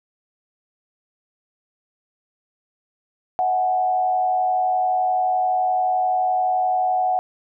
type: tone with frequency modulation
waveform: sine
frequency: 740 Hz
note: F#5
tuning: in tune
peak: -17 dBFS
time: 3.39-7.19 s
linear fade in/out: 0 ms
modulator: 91.6 Hz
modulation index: 0.53
effects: none